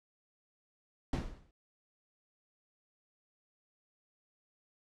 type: noise with exponential decay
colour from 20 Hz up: brown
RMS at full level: -29 dBFS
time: 1.13-1.51 s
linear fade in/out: 2 ms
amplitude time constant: 81 ms
effects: low-pass 7000 Hz 12 dB/octave